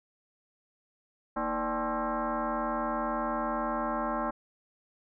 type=tone with frequency modulation; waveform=sine; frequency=234 Hz; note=A#3; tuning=7 cents sharp; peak=-28 dBFS; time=1.36-4.31 s; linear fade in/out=10 ms; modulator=274 Hz; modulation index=4.2; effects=none